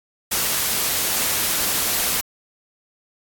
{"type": "noise", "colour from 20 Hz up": "white", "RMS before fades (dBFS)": -21, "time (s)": [0.31, 2.21], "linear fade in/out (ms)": 10, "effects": ["AAC 64 kbps"]}